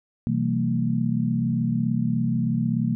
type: tone cluster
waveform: sine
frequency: 127 / 164.6 / 191.4 / 227.8 Hz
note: B2 / E3 / G3 / A#3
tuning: +49 / -2 / -41 / -40 cents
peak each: -26 / -27 / -29 / -24 dBFS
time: 0.27-2.95 s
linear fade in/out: 0 ms
effects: none